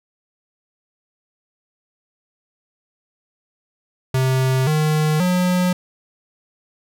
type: tone with pitch steps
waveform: square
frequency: 130.81 / 153.77 / 180.77 Hz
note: C3 / D#3 / F#3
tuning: 0 / -20 / -40 cents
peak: -16 dBFS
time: 4.14-5.73 s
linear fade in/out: 5 ms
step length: 530 ms
effects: none